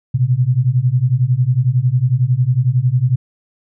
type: beating tone pair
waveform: sine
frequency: 120.1 / 131.1 Hz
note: B2 / C3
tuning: -48 / +4 cents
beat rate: 11 Hz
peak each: -15 / -14 dBFS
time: 0.14-3.16 s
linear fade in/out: 10 ms
effects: none